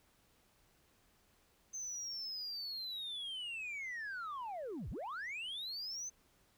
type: linear two-way sweep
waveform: sine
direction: down then up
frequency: 6272 to 36 to 6272 Hz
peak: -38 dBFS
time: 1.73-6.1 s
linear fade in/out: 20 ms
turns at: 4.9 s
effects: tanh soft clip ceiling -39 dBFS + pink hiss -71 dBFS RMS until 6.57 s